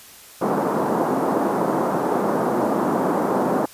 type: band-pass noise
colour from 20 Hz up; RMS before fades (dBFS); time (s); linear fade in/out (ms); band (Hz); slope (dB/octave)
pink; -21; 0.41-3.66; 10; 200 to 1100; 24
effects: white hiss -44 dBFS RMS until 3.73 s + resampled to 32000 Hz